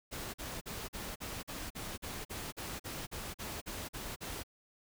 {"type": "noise bursts", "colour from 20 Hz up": "pink", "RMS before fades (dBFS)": -42, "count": 16, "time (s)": [0.11, 4.435], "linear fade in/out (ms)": 20, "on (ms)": 230, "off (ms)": 43, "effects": []}